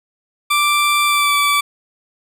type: tone with pitch glide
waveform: 20% pulse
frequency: 1174.7 to 1155.9 Hz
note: D6 to D6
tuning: 0 to -28 cents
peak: -8 dBFS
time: 0.5-1.61 s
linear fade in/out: 10 ms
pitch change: -28 cents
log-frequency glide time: 1.07-1.35 s
effects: none

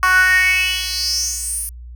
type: tone with high-pass filter sweep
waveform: 10% pulse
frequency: 370 Hz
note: F#4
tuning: in tune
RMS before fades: -17 dBFS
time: 0.03-1.69 s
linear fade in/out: 0 ms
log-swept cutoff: 1200 to 11000 Hz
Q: 6.4
effects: added 60 Hz sine -32 dBFS peak until 1.95 s

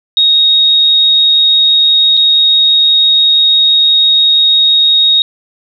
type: tone with dropouts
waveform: sine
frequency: 3751 Hz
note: A#7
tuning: 10 cents sharp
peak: -5 dBFS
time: 0.17-5.22 s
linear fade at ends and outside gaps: 1 ms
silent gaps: 2.169-2.173 s
effects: none

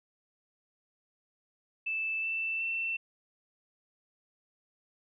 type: tone with pitch steps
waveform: sine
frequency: 2637 / 2661 / 2686 Hz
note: E7 / E7 / E7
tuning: 0 / +16 / +32 cents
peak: -30 dBFS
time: 1.86-2.97 s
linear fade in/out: 10 ms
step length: 370 ms
effects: none

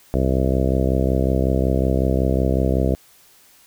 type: harmonic tone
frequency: 65.41 Hz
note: C2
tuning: in tune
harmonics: 1 / 2 / 3 / 4 / 5 / 6 / 7 / 8 / 9 / 10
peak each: -20 / -23 / -25 / -26 / -27 / -28 / -28 / -29 / -30 / -30 dBFS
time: 0.14-2.95 s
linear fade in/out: 0 ms
effects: white hiss -52 dBFS RMS until 3.66 s

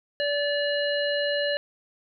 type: harmonic tone with a mistuned harmonic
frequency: 578 Hz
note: D5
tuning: 28 cents flat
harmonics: 1 / 3 / 5 / 7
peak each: -25 / -30 / -32 / -33 dBFS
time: 0.2-1.57 s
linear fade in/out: 0 ms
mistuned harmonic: 7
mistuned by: +23 cents
effects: none

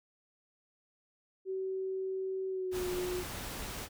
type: tone with pitch glide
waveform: sine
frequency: 380 to 361.4 Hz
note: F#4 to F#4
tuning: +46 to -41 cents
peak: -33 dBFS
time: 1.45-3.24 s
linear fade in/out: 50 ms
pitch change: -87 cents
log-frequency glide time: 2.49-2.86 s
type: noise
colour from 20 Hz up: pink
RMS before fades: -41 dBFS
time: 2.71-3.89 s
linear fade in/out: 50 ms
effects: none

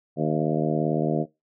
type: harmonic tone with a mistuned harmonic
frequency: 77.8 Hz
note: D#2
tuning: in tune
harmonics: 2 / 3 / 4 / 5 / 6 / 7 / 8 / 9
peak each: -26 / -28 / -29 / -30 / -31 / -31 / -32 / -33 dBFS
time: 0.16-1.26 s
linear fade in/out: 50 ms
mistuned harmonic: 9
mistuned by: -32 cents
effects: noise-tail reverb RT60 0.2 s tail -19 dB re dry

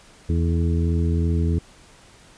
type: harmonic tone with a mistuned harmonic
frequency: 82.9 Hz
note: E2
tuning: 10 cents sharp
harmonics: 1 / 2 / 3 / 4 / 5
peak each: -19 / -25 / -29 / -31 / -33 dBFS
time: 0.29-1.59 s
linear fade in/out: 5 ms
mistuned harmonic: 5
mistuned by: +51 cents
effects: pink hiss -50 dBFS RMS until 2.37 s + resampled to 22050 Hz

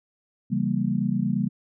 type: chord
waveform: sine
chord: C# diminished seventh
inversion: none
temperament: equal with one note detuned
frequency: 138.59 / 167.31 / 196 / 233.1 Hz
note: C#3 / E3 / G3 / Bb3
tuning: 0 / +26 / 0 / 0 cents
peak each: -29 / -29 / -25 / -27 dBFS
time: 0.5-1.49 s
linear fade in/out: 20 ms
effects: none

